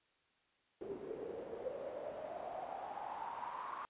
pink noise with band-pass filter sweep, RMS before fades -45 dBFS, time 0.81-3.85 s, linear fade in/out 0 ms, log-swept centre 380 to 1100 Hz, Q 7.9, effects white hiss -75 dBFS RMS until 3.89 s + resampled to 8000 Hz

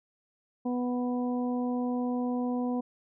harmonic tone, 246.9 Hz, B3, in tune, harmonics 1 / 2 / 3 / 4, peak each -28 / -36 / -39 / -43 dBFS, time 0.65-2.81 s, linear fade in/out 10 ms, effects none

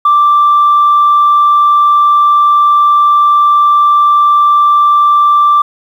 sine tone, 1174.7 Hz, D6, in tune, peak -3 dBFS, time 0.05-5.62 s, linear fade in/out 5 ms, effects tanh soft clip ceiling -1 dBFS + 7-bit

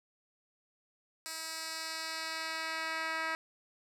10% pulse tone with band-pass filter sweep, 321.7 Hz, E4, 42 cents flat, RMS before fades -38 dBFS, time 1.26-3.35 s, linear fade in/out 0 ms, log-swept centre 7500 to 2000 Hz, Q 0.96, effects none

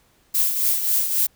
violet noise with tremolo, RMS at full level -18 dBFS, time 0.34-1.27 s, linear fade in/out 10 ms, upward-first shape triangle, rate 3.7 Hz, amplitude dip 60%, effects pink hiss -60 dBFS RMS until 1.35 s

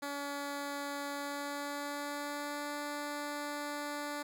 10% pulse tone with pitch glide, 284.3 to 292 Hz, C#4 to D4, +44 to -10 cents, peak -29 dBFS, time 0.02-4.23 s, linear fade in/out 10 ms, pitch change +46 cents, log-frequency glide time 1.13-2.77 s, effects none

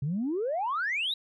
sine exponential sweep, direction up, 131 to 3950 Hz, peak -26 dBFS, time 0.02-1.14 s, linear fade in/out 5 ms, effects tanh soft clip ceiling -23 dBFS

